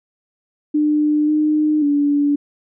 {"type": "tone with pitch steps", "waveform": "sine", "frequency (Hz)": [300.1, 304.5, 288.4], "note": ["D4", "D#4", "D4"], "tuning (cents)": [38, -37, -31], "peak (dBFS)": -13, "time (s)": [0.74, 2.36], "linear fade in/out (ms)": 10, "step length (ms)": 540, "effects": []}